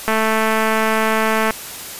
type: click train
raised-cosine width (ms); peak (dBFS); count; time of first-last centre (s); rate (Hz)
0.5; -3; 315; 0.08-1.507; 220
effects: white hiss -31 dBFS RMS until 1.99 s + resampled to 32000 Hz